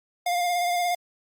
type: tone with vibrato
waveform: square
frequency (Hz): 705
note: F5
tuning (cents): +16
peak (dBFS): -23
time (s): 0.26-0.95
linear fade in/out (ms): 5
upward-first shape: sine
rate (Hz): 17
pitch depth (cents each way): 25
effects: Opus 48 kbps